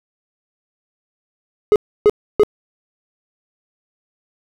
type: tone bursts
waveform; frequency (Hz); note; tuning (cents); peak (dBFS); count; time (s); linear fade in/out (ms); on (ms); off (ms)
triangle; 419.1; G#4; +16; -5; 3; 1.72-2.434; 0; 38; 300
effects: none